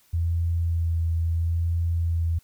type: tone with vibrato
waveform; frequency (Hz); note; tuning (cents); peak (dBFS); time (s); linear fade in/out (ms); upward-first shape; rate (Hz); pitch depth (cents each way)
sine; 83.6; E2; +25; -21; 0.13-2.39; 10; sine; 0.75; 17
effects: white hiss -61 dBFS RMS until 2.43 s